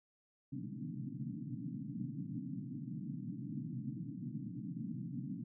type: band-pass noise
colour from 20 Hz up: pink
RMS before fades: -43 dBFS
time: 0.52-5.44 s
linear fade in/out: 5 ms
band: 120 to 300 Hz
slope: 96 dB/octave
effects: none